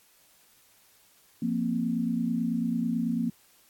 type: chord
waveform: sine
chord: F suspended fourth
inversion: none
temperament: just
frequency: 174.61 / 232.8 / 261.9 Hz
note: F3 / Bb3 / C4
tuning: 0 / -2 / +2 cents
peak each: -32 / -27 / -32 dBFS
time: 1.42-3.3 s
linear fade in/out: 5 ms
effects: white hiss -61 dBFS RMS until 3.69 s + AAC 64 kbps